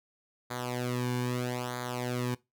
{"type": "tone with flanger", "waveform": "sawtooth", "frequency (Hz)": 123.8, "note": "B2", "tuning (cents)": 5, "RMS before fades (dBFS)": -33, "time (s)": [0.5, 2.35], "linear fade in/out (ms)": 10, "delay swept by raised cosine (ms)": [0.36, 1.56], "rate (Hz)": 0.78, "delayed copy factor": -0.8, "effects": ["noise-tail reverb RT60 0.2 s tail -20 dB re dry"]}